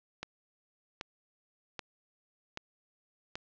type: click train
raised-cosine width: 0.2 ms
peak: -20 dBFS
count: 5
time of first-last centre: 0.23-3.355 s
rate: 1.28 Hz
effects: low-pass 5000 Hz 12 dB/octave